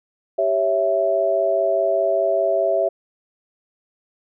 sine chord, C# diminished, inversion second, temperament equal, 392 / 554.4 / 659.3 Hz, G4 / C#5 / E5, 0 / 0 / 0 cents, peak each -24 / -22 / -18 dBFS, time 0.38-2.89 s, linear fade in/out 10 ms, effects none

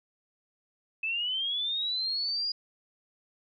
sine linear sweep, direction up, 2588 to 4886 Hz, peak -28 dBFS, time 1.03-2.52 s, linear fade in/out 5 ms, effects none

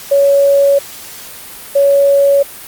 sine tone pair in turn, 560 / 560 Hz, C#5 / C#5, +18 / +18 cents, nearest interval unison, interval 0 cents, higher neither, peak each -6 dBFS, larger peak neither, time 0.11-0.79 / 1.75-2.43 s, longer neither, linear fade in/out 10 ms, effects white hiss -31 dBFS RMS until 2.67 s + Opus 48 kbps

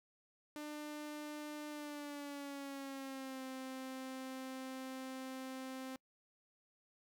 sawtooth tone with pitch glide, 299 to 261.8 Hz, D4 to C4, +31 to +1 cents, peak -40 dBFS, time 0.56-5.96 s, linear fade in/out 0 ms, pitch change -230 cents, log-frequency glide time 1.69-3.43 s, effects noise-tail reverb RT60 0.1 s tail -26 dB re dry

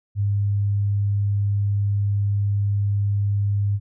sine tone, 101.3 Hz, G#2, 43 cents flat, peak -18 dBFS, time 0.15-3.8 s, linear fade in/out 50 ms, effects none

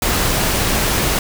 pink noise, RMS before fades -17 dBFS, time 0.02-1.19 s, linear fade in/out 2 ms, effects none

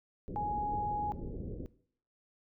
pink low-pass noise, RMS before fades -41 dBFS, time 0.28-1.66 s, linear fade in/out 0 ms, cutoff 510 Hz, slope 48 dB/octave
sine tone, 833 Hz, G#5, 5 cents sharp, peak -32 dBFS, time 0.36-1.12 s, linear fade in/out 0 ms
effects noise-tail reverb RT60 0.6 s tail -19 dB re dry

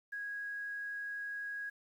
sine tone with quantisation, 1652 Hz, G#6, 10 cents flat, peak -38 dBFS, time 0.12-1.7 s, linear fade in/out 10 ms, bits 11, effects none

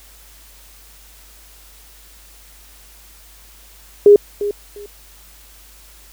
sine tone with echo, 410 Hz, G#4, 22 cents flat, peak -3 dBFS, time 4.06-4.16 s, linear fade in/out 2 ms, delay 350 ms, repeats 2, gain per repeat -14 dB, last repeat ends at 4.86 s, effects added 50 Hz sine -46 dBFS peak until 6.12 s + white hiss -46 dBFS RMS until 6.12 s

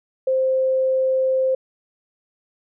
sine tone, 523.3 Hz, C5, in tune, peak -16 dBFS, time 0.27-1.55 s, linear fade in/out 5 ms, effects none

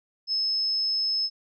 sine tone, 5200 Hz, E8, 24 cents flat, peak -23 dBFS, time 0.27-1.3 s, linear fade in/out 50 ms, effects none

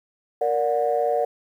sine chord, Bb augmented, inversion none, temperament just, 466.2 / 582.7 / 728.4 Hz, Bb4 / D5 / F#5, 0 / -14 / -27 cents, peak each -23 dBFS, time 0.41-1.25 s, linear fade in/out 5 ms, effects tanh soft clip ceiling -11 dBFS + 9-bit

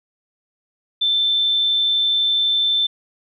sine tone, 3544 Hz, A7, 12 cents sharp, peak -15 dBFS, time 1.01-2.87 s, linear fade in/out 10 ms, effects none

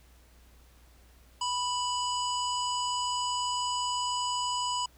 harmonic tone, 987.8 Hz, B5, in tune, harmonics 1 / 3 / 5 / 7 / 8, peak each -30 / -35 / -38 / -40 / -41 dBFS, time 1.41-4.86 s, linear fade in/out 5 ms, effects added 60 Hz sine -56 dBFS peak until 4.97 s + pink hiss -62 dBFS RMS until 4.97 s

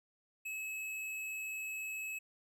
sine tone with hard clipping, 2582 Hz, E7, 37 cents flat, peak -40 dBFS, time 0.45-2.19 s, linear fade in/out 10 ms, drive 14 dB, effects none

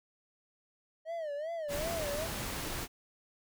triangle tone with vibrato, 622.3 Hz, D#5, in tune, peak -33 dBFS, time 1.05-2.28 s, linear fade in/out 50 ms, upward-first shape sine, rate 2.6 Hz, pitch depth 150 cents each way
pink noise, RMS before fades -38 dBFS, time 1.68-2.88 s, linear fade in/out 50 ms
effects none

